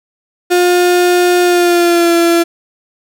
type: tone with pitch glide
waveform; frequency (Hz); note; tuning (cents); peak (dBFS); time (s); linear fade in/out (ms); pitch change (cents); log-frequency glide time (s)
35% pulse; 355.8 to 339.1; F4 to E4; +32 to +49; -6; 0.5-2.44; 20; -83; 1.42-2.14
effects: none